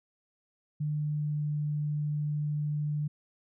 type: tone with pitch glide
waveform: sine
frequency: 150 to 148.88 Hz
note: D3 to D3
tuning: +37 to +24 cents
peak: -28 dBFS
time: 0.8-3.08 s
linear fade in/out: 10 ms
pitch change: -13 cents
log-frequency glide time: 0.94-1.47 s
effects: none

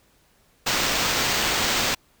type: noise with sample-and-hold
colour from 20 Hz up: violet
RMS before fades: -23 dBFS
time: 0.66-1.95 s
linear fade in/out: 10 ms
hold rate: 11025 Hz
effects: pink hiss -61 dBFS RMS until 2.2 s

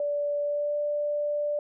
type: tone with pitch glide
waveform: sine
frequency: 581 to 588.4 Hz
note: D5 to D5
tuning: -19 to +3 cents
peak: -25 dBFS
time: 0-1.59 s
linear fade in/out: 2 ms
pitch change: +22 cents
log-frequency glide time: 0.41-0.76 s
effects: none

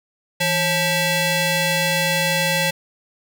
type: ring-modulated tone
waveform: 15% pulse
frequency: 707 Hz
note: F5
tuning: 21 cents sharp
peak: -8 dBFS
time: 0.4-2.71 s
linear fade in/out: 10 ms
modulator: 1250 Hz
effects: none

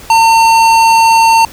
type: tone with hard clipping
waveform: sine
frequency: 906 Hz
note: A#5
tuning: 50 cents flat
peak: -6 dBFS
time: 0.1-1.45 s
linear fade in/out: 2 ms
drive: 16 dB
effects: pink hiss -33 dBFS RMS until 1.52 s

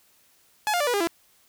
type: tone with pitch steps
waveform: sawtooth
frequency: 848 / 704.9 / 585.9 / 487 / 404.9 / 336.5 Hz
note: G#5 / F5 / D5 / B4 / G#4 / E4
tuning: +36 / +16 / -4 / -24 / -44 / +36 cents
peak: -18 dBFS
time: 0.67-1.072 s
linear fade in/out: 0 ms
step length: 67 ms
effects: white hiss -61 dBFS RMS until 1.48 s

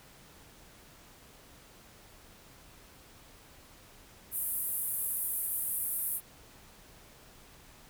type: band-pass noise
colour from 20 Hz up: white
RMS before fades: -34 dBFS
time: 4.31-6.21 s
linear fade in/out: 50 ms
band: 9600 to 15000 Hz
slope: 48 dB/octave
effects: pink hiss -56 dBFS RMS until 7.89 s

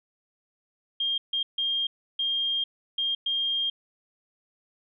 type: tone bursts at uneven times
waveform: sine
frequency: 3214 Hz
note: G7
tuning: 43 cents sharp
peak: -24 dBFS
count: 6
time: 1-1.18 / 1.33-1.43 / 1.58-1.87 / 2.19-2.64 / 2.98-3.15 / 3.26-3.7 s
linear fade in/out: 5 ms
effects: none

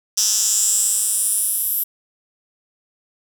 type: tone with high-pass filter sweep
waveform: 10% pulse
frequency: 217.4 Hz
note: A3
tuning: 21 cents flat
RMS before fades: -19 dBFS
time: 0.17-1.84 s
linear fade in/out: 10 ms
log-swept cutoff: 6000 to 12000 Hz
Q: 5.2
effects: none

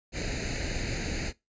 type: noise with comb filter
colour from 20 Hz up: pink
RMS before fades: -32 dBFS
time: 0.12-1.33 s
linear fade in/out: 50 ms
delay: 0.45 ms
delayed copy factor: +0.85
effects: noise-tail reverb RT60 0.2 s tail -20 dB re dry + resampled to 16000 Hz

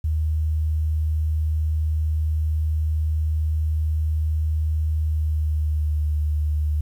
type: tone with pitch glide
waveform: sine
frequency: 77.78 to 75.48 Hz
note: D#2 to D2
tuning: 0 to +48 cents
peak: -19 dBFS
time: 0.04-6.81 s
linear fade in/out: 5 ms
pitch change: -52 cents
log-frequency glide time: 5.01-6.06 s
effects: 9-bit

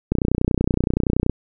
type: click train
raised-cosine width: 3 ms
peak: -5 dBFS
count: 37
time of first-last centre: 0.12-1.296 s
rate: 30.6 Hz
effects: none

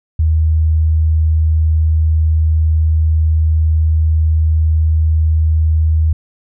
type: tone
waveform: sine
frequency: 79 Hz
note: D#2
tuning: 27 cents sharp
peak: -9 dBFS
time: 0.19-6.13 s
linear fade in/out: 5 ms
effects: none

